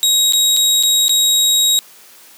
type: tone with dropouts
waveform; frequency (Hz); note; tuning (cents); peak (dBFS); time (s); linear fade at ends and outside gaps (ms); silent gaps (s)
25% pulse; 3800; A#7; +33; -7; 0.03-1.79; 0; 0.324-0.334 / 0.566-0.571 / 0.827-0.834 / 1.082-1.094
effects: white hiss -43 dBFS RMS until 2.37 s + high-pass 200 Hz 12 dB/octave